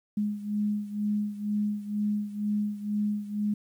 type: beating tone pair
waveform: sine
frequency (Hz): 207.7 / 209.8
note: G#3 / G#3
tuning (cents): 0 / +18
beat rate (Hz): 2.1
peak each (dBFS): -28 / -32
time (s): 0.17-3.54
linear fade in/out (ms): 5
effects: 10-bit